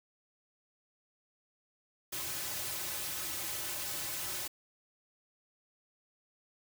white noise with comb filter, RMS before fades -38 dBFS, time 2.12-4.48 s, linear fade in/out 10 ms, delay 4.3 ms, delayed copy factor -0.8, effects none

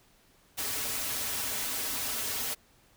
white noise with comb filter, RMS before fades -33 dBFS, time 0.57-2.55 s, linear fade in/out 20 ms, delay 5.7 ms, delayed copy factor -0.75, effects pink hiss -63 dBFS RMS until 2.96 s

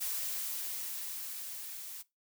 blue noise with level ramp, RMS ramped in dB -35 to -45 dBFS, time 0-2.03 s, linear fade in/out 20 ms, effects noise-tail reverb RT60 0.2 s tail -19 dB re dry

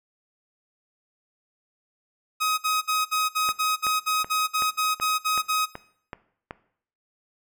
sawtooth tone bursts, 1262 Hz, D#6, 24 cents sharp, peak -18 dBFS, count 14, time 2.4-5.661 s, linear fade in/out 20 ms, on 180 ms, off 57 ms
click train, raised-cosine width 0.5 ms, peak -18 dBFS, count 9, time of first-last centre 3.49-6.509 s, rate 2.65 Hz
effects noise-tail reverb RT60 0.6 s tail -17 dB re dry

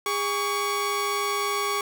sawtooth tone pair together, 407.7 / 1122.9 Hz, G#4 / C#6, -32 / +22 cents, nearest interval octave + tritone, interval 1754 cents, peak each -25 / -22 dBFS, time 0.06-1.81 s, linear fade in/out 2 ms, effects 8-bit

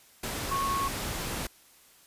sine tone in noise, 1100 Hz, C#6, 14 cents flat, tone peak -27 dBFS, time 0.51-0.88 s, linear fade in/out 5 ms, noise pink, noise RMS -34 dBFS, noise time 0.23-1.47 s, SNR +4 dB, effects white hiss -58 dBFS RMS until 2.06 s + resampled to 32000 Hz

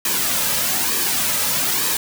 white noise with flanger, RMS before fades -20 dBFS, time 0.05-1.97 s, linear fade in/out 2 ms, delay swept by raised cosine 1.4 to 2.8 ms, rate 1.1 Hz, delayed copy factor -0.55, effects none

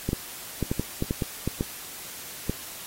clicks, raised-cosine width 3 ms, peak -12 dBFS, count 11, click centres 0.09 / 0.131 / 0.627 / 0.715 / 0.796 / 1.024 / 1.109 / 1.222 / 1.476 / 1.609 / 2.496 s, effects white hiss -40 dBFS RMS until 2.86 s + AAC 48 kbps

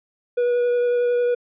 triangle tone with vibrato, 485.4 Hz, B4, 30 cents flat, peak -15 dBFS, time 0.37-1.35 s, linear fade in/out 10 ms, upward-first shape triangle, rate 11 Hz, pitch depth 12 cents each way, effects resampled to 8000 Hz

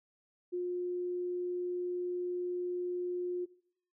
sine tone, 356.9 Hz, F4, 38 cents sharp, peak -32 dBFS, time 0.52-3.46 s, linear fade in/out 20 ms, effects noise-tail reverb RT60 0.6 s tail -19 dB re dry

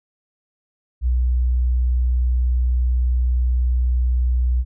sine tone, 61.74 Hz, B1, in tune, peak -15 dBFS, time 1.01-4.65 s, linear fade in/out 50 ms, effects none

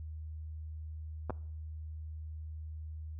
clicks, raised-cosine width 1 ms, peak -22 dBFS, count 2, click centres 1.297 / 1.305 s, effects noise-tail reverb RT60 0.6 s tail -22 dB re dry + added 78 Hz sine -40 dBFS peak until 3.19 s

